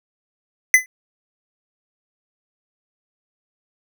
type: tone with exponential decay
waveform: square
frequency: 2020 Hz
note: B6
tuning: 39 cents sharp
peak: -5 dBFS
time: 0.74-0.86 s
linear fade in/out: 1 ms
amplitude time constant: 25 ms
effects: none